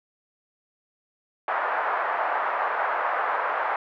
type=band-pass noise; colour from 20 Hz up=pink; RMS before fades=-26 dBFS; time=1.48-3.76 s; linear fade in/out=2 ms; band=670 to 1600 Hz; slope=24 dB/octave; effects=none